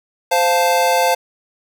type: chord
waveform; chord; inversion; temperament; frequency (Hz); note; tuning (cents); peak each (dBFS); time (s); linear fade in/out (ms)
square; F major; second; equal with one note detuned; 519.9 / 698.5 / 880; C5 / F5 / A5; -11 / 0 / 0; -18; 0.31-1.15; 10
effects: none